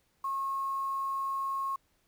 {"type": "tone with quantisation", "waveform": "sine", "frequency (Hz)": 1086, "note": "C#6", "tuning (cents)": -36, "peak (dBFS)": -30, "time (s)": [0.24, 1.76], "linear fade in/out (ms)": 5, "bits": 9, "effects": ["pink hiss -72 dBFS RMS until 2.07 s"]}